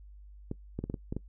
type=clicks; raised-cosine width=3 ms; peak=-21 dBFS; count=7; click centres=0.514 / 0.79 / 0.84 / 0.899 / 0.942 / 1.125 / 1.166 s; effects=noise-tail reverb RT60 0.1 s tail -21 dB re dry + added 50 Hz sine -48 dBFS peak until 1.28 s